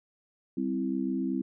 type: chord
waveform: sine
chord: C major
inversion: second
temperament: equal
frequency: 196 / 261.6 / 329.6 Hz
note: G3 / C4 / E4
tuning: 0 / 0 / 0 cents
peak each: -33 / -30 / -33 dBFS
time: 0.57-1.42 s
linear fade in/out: 5 ms
effects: none